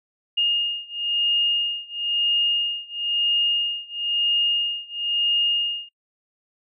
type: beating tone pair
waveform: sine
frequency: 2839 / 2840 Hz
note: F7 / F7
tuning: +28 / +28 cents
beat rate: 1 Hz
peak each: -23 / -24 dBFS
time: 0.37-5.89 s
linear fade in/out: 10 ms
effects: noise-tail reverb RT60 0.1 s tail -24 dB re dry